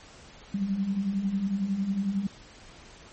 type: beating tone pair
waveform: sine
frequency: 187.6 / 198.6 Hz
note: F#3 / G3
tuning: +24 / +23 cents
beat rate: 11 Hz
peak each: -33 / -26 dBFS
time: 0.54-2.27 s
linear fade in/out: 5 ms
effects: pink hiss -50 dBFS RMS until 3.12 s + MP3 32 kbps